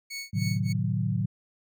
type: tone with tremolo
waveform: 20% pulse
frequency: 2217 Hz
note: C#7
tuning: in tune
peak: -28 dBFS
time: 0.1-0.73 s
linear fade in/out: 10 ms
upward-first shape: sine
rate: 3.4 Hz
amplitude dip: 100%
type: chord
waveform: sine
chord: A diminished seventh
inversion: none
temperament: equal with one note detuned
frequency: 110 / 130.81 / 152.36 / 185 Hz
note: A2 / C3 / Eb3 / Gb3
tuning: 0 / 0 / -36 / 0 cents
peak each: -28 / -32 / -31 / -30 dBFS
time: 0.33-1.26 s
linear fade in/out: 10 ms
effects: none